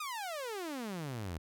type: exponential sweep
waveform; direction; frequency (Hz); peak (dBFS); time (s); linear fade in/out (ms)
sawtooth; down; 1265 to 76; -34; 0-1.38; 5
effects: none